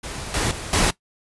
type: noise with level steps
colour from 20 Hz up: pink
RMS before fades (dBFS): -32 / -22 / -32 / -18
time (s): 0.03-0.91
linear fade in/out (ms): 10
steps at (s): 0.34 / 0.51 / 0.73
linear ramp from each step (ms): 2
effects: noise-tail reverb RT60 0.1 s tail -18 dB re dry + resampled to 24000 Hz